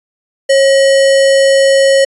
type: tone with sample-and-hold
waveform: sine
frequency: 545 Hz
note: C#5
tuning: 29 cents flat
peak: -5 dBFS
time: 0.49-2.05 s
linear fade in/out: 10 ms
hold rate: 2450 Hz
effects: resampled to 24000 Hz